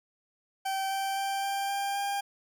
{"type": "tone with pitch steps", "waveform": "40% pulse", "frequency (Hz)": [774, 779.4, 784.8, 790.3, 795.8, 801.3], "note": ["G5", "G5", "G5", "G5", "G5", "G5"], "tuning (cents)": [-22, -10, 2, 14, 26, 38], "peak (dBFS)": -28, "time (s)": [0.65, 2.21], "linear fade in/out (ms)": 10, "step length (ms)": 260, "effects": []}